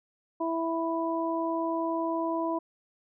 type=harmonic tone; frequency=329.6 Hz; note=E4; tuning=in tune; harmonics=1 / 2 / 3; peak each=-30 / -32 / -32 dBFS; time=0.4-2.59 s; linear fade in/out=10 ms; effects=none